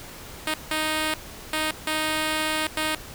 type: tone bursts at uneven times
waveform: 5% pulse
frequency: 311.1 Hz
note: D#4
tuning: in tune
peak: -12 dBFS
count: 5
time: 0.47-0.54 / 0.71-1.14 / 1.53-1.71 / 1.87-2.67 / 2.77-2.95 s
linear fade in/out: 2 ms
effects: pink hiss -41 dBFS RMS until 3.14 s